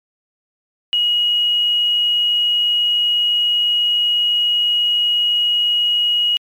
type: tone with quantisation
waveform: sine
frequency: 2897 Hz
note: F#7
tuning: 37 cents flat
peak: -13 dBFS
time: 0.93-6.37 s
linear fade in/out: 0 ms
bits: 7
effects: MP3 96 kbps